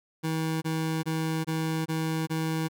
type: tone bursts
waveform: 25% pulse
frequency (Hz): 160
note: D#3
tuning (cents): +49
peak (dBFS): -23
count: 6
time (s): 0.23-2.685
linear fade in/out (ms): 20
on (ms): 390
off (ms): 23
effects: none